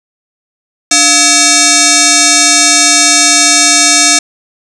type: tone with frequency modulation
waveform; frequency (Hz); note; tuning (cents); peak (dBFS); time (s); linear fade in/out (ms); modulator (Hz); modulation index
sine; 698.5; F5; 0; -4; 0.91-4.19; 5; 992; 7.8
effects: 7-bit